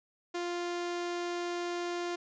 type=tone; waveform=sawtooth; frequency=349.2 Hz; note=F4; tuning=in tune; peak=-29 dBFS; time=0.34-2.16 s; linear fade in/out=10 ms; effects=resampled to 16000 Hz